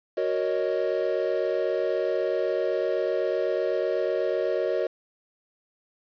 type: chord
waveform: triangle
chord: D# minor seventh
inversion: first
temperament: equal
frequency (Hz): 370 / 466.2 / 554.4 / 622.3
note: F#4 / A#4 / C#5 / D#5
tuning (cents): 0 / 0 / 0 / 0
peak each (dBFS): -27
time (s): 0.17-4.87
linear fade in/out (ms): 5
effects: resampled to 11025 Hz + 8-bit